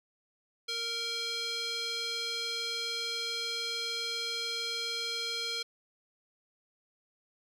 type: tone with band-pass filter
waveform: square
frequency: 463.5 Hz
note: A#4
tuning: 10 cents flat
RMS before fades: -35 dBFS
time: 0.68-5.63 s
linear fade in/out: 10 ms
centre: 4000 Hz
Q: 2.7
effects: 11-bit